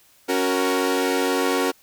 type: chord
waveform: sawtooth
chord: F# major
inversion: second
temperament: equal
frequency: 277.2 / 370 / 466.2 Hz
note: C#4 / F#4 / A#4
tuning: 0 / 0 / 0 cents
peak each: -20 dBFS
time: 0.28-1.72 s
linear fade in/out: 20 ms
effects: white hiss -56 dBFS RMS until 1.82 s